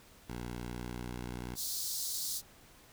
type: tone with pitch glide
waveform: 10% pulse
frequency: 60.1 to 60.83 Hz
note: B1 to B1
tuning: -46 to -26 cents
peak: -31 dBFS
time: 0.28-1.56 s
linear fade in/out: 20 ms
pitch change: +20 cents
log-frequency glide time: 0.48-1.22 s
type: high-pass noise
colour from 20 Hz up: pink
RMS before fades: -37 dBFS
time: 1.55-2.42 s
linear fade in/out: 50 ms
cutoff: 4000 Hz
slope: 48 dB/octave
effects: pink hiss -59 dBFS RMS until 2.92 s